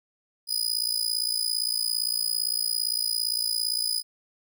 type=tone with amplitude modulation; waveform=sawtooth; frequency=4979 Hz; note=D#8; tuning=in tune; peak=-18 dBFS; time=0.47-4.03 s; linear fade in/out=50 ms; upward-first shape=sine; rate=57.6 Hz; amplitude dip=95%; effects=none